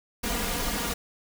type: noise with comb filter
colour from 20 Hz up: pink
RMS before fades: -29 dBFS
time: 0.23-0.94 s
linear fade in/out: 10 ms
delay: 4.2 ms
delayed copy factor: +1
effects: none